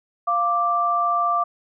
sine tone pair together, 696.3 / 1174.7 Hz, F5 / D6, -5 / 0 cents, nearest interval major sixth, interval 905 cents, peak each -23 / -19 dBFS, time 0.27-1.44 s, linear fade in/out 10 ms, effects none

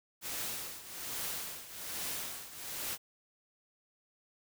white noise with tremolo, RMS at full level -37 dBFS, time 0.21-2.98 s, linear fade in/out 50 ms, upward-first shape triangle, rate 1.2 Hz, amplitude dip 80%, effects none

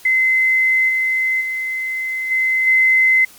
sine tone with level steps, 2055 Hz, C7, 32 cents flat, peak -12 / -15 / -20 / -14 / -10 dBFS, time 0.05-3.25 s, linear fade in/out 5 ms, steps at 0.88 / 1.4 / 2.3 / 2.66 s, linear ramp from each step 20 ms, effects white hiss -44 dBFS RMS until 3.38 s + Opus 48 kbps

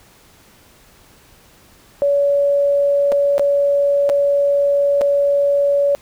sine tone with dropouts, 567 Hz, C#5, 39 cents sharp, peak -12 dBFS, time 2.02-5.95 s, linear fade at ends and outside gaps 0 ms, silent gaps 3.119-3.123 / 3.381-3.395 / 4.092-4.098 / 5.011-5.016 s, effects pink hiss -49 dBFS RMS until 6.01 s

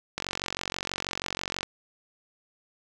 click train, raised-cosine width 0.2 ms, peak -12 dBFS, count 68, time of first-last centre 0.18-1.63 s, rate 46.2 Hz, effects none

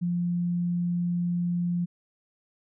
sine tone, 174.61 Hz, F3, in tune, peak -24 dBFS, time 0.01-1.86 s, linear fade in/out 20 ms, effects none

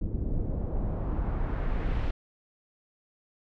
brown noise with low-pass filter sweep, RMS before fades -29 dBFS, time 0.01-2.11 s, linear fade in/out 5 ms, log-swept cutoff 300 to 3100 Hz, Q 1.1, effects none

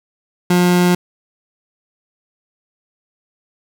30% pulse tone, 177.9 Hz, F3, 32 cents sharp, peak -8 dBFS, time 0.5-0.95 s, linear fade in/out 5 ms, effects none

